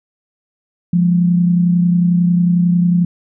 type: tone pair together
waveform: sine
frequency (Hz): 174.61 / 205.7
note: F3 / G#3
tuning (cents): 0 / -16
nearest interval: minor third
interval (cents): 284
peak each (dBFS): -10 / -21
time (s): 0.93-3.05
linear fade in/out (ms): 5
effects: none